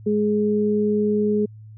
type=tone pair together; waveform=sine; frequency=209.5 / 419.2 Hz; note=G#3 / G#4; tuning=+15 / +16 cents; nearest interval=octave; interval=1201 cents; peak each=-20 dBFS; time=0.06-1.46 s; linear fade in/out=10 ms; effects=added 108 Hz sine -39 dBFS peak until 1.77 s